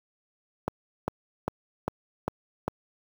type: click train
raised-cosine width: 1 ms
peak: -12 dBFS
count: 6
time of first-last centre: 0.68-2.68 s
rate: 2.5 Hz
effects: high-pass 60 Hz 12 dB/octave + 7-bit